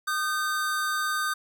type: tone pair together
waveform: square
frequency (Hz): 1224.7 / 1543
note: D#6 / G6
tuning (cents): -28 / -28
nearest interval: major third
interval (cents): 400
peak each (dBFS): -29 / -29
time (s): 0.07-1.34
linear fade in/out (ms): 10
effects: none